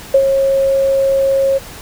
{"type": "tone with ADSR envelope", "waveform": "sine", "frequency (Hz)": 543, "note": "C#5", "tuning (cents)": -36, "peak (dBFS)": -4, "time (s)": [0.14, 1.59], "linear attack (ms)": 6, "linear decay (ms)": 69, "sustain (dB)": -6, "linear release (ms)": 22, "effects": ["pink hiss -33 dBFS RMS until 1.81 s"]}